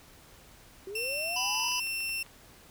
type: linear sweep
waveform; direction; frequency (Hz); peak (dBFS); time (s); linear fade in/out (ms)
sine; up; 373.4 to 956; -37; 0.87-1.69; 2
type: tone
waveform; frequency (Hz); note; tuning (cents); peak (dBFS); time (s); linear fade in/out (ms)
sawtooth; 2700; E7; +41; -28; 0.95-2.23; 5
type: harmonic tone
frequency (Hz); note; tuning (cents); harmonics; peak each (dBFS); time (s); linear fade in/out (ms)
987.8; B5; 0; 1 / 3 / 5 / 6; -36 / -36 / -36 / -36; 1.36-1.8; 5
type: clicks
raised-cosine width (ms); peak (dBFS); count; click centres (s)
0.3; -34; 10; 1.55 / 1.599 / 1.642 / 1.683 / 1.719 / 1.783 / 1.871 / 2.005 / 2.093 / 2.264
effects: pink hiss -55 dBFS RMS until 2.7 s